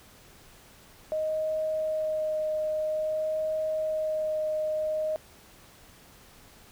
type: tone with vibrato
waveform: sine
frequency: 622.3 Hz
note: D#5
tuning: in tune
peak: -26 dBFS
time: 1.12-5.16 s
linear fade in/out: 0 ms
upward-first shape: sine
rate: 0.5 Hz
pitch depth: 11 cents each way
effects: pink hiss -54 dBFS RMS until 6.71 s